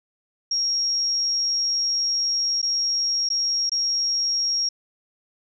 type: tone with dropouts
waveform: sine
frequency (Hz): 5588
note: F8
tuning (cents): 0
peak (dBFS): -20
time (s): 0.51-4.69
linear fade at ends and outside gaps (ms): 5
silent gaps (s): 2.617-2.627 / 3.29-3.301 / 3.695-3.717
effects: none